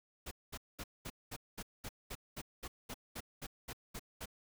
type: noise bursts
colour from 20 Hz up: pink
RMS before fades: -44 dBFS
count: 16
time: 0.26-4.258 s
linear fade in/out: 10 ms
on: 53 ms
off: 210 ms
effects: none